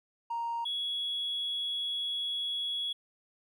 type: tone pair in turn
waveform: triangle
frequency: 932.3 / 3355 Hz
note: A#5 / G#7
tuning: 0 / +17 cents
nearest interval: octave + minor seventh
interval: 2217 cents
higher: second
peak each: -28 dBFS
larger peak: neither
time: 0.3-0.65 / 0.65-2.93 s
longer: second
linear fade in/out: 10 ms
effects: tanh soft clip ceiling -28 dBFS